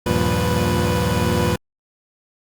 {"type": "tone cluster", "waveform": "25% pulse", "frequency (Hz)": [79.1, 98.8, 117.8, 175.9, 491.8], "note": ["D#2", "G2", "A#2", "F3", "B4"], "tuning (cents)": [29, 14, 19, 13, -7], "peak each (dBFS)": -20, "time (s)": [0.06, 1.56], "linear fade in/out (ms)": 5, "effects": ["Opus 48 kbps"]}